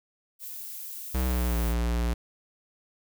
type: noise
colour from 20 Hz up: violet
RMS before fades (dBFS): -39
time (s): 0.39-1.75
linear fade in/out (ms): 50
type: tone with pitch glide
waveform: square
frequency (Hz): 64 to 58.69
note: C2 to A#1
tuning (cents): -38 to +12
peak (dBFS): -25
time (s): 1.14-2.14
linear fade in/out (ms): 10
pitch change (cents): -150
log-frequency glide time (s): 1.25-1.56
effects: none